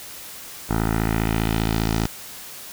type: tone with low-pass filter sweep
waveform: 10% pulse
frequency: 55 Hz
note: A1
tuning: in tune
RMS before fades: -22 dBFS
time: 0.69-2.07 s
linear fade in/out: 10 ms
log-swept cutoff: 1300 to 6800 Hz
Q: 1.5
effects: white hiss -38 dBFS RMS until 2.72 s